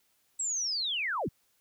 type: linear sweep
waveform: sine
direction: down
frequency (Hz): 7850 to 61.3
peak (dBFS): -29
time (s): 0.39-1.29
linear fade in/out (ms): 10
effects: white hiss -71 dBFS RMS until 1.6 s